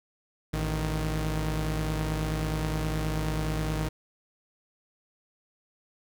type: tone pair together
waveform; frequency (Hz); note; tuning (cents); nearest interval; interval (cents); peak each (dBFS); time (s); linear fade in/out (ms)
sawtooth; 55 / 155.56; A1 / D#3; 0 / 0; octave + tritone; 1800; -26; 0.53-3.89; 10
effects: none